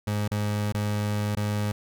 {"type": "tone with dropouts", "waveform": "30% pulse", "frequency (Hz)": 104.3, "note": "G#2", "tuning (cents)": 8, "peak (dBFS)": -22, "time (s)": [0.07, 1.72], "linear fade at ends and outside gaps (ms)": 5, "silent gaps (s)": [[0.279, 0.314], [0.724, 0.744], [1.352, 1.369]], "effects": []}